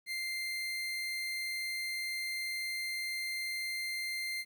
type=tone; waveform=30% pulse; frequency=2093 Hz; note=C7; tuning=in tune; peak=-32 dBFS; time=0.06-4.45 s; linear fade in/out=50 ms; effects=11-bit